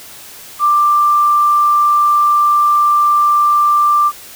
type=tone; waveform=sine; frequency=1182 Hz; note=D6; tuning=11 cents sharp; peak=-8 dBFS; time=0.59-4.12 s; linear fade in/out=50 ms; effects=white hiss -35 dBFS RMS until 4.35 s